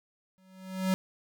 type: tone with exponential growth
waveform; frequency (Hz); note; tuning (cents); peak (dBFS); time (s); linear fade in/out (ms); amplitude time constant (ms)
square; 188; F#3; +28; -23; 0.38-0.94; 0; 120
effects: none